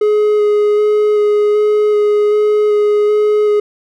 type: tone with vibrato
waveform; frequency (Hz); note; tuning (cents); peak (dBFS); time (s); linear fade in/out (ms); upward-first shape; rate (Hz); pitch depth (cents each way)
triangle; 419.4; G#4; +17; -7; 0.01-3.6; 5; square; 1.3; 9
effects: none